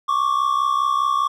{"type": "tone pair together", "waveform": "triangle", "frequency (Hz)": [1100, 1164.9], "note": ["C#6", "D6"], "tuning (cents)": [-14, -14], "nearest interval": "minor second", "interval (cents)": 100, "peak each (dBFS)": -18, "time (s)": [0.08, 1.28], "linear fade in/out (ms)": 10, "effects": []}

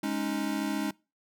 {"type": "chord", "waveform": "square", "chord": "Ab suspended fourth", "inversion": "none", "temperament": "equal", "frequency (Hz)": [207.7, 277.2, 311.1], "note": ["Ab3", "Db4", "Eb4"], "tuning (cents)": [0, 0, 0], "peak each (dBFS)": -34, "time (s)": [0.03, 0.91], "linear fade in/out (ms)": 5, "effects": ["noise-tail reverb RT60 0.3 s tail -24 dB re dry"]}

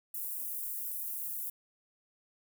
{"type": "high-pass noise", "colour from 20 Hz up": "pink", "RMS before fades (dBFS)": -38, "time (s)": [0.14, 1.5], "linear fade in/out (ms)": 5, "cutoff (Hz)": 12000, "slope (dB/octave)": 24, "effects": []}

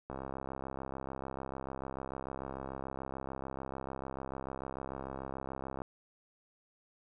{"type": "click train", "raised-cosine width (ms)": 1, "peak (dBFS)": -26, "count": 383, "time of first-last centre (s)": [0.1, 5.819], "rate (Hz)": 66.8, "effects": []}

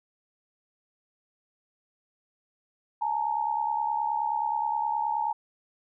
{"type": "tone pair together", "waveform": "sine", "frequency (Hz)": [850.5, 920], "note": ["G#5", "A#5"], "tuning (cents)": [41, -23], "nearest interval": "minor second", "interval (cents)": 136, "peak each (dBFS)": -28, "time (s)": [3.01, 5.33], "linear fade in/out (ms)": 10, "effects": []}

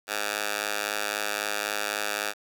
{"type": "tone with high-pass filter", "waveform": "10% pulse", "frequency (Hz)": 103.8, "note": "G#2", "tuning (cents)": 0, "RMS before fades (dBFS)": -30, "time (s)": [0.07, 2.34], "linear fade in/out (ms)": 50, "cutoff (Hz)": 1000, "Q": 0.73, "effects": ["8-bit"]}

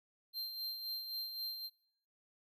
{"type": "tone with tremolo", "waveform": "square", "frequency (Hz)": 4159, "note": "C8", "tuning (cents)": -11, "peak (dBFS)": -38, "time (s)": [0.33, 1.7], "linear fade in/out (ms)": 50, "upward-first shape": "sine", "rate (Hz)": 3.8, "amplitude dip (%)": 50, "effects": ["noise-tail reverb RT60 0.8 s tail -23 dB re dry"]}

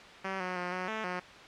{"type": "tone with pitch steps", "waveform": "5% pulse", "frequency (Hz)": [191.7, 182.7, 178.6, 183.4, 218.9, 180.5], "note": ["G3", "F#3", "F3", "F#3", "A3", "F#3"], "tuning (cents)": [-38, -22, 39, -15, -9, -43], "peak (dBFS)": -22, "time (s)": [0.24, 1.2], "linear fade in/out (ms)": 10, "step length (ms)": 160, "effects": ["white hiss -49 dBFS RMS until 1.47 s", "low-pass 3000 Hz 12 dB/octave"]}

